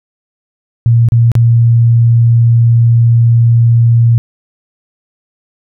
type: tone with dropouts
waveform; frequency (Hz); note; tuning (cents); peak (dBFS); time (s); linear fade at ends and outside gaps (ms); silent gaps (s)
sine; 116.9; A#2; +5; -4; 0.86-4.18; 0; 1.087-1.121 / 1.317-1.353
effects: none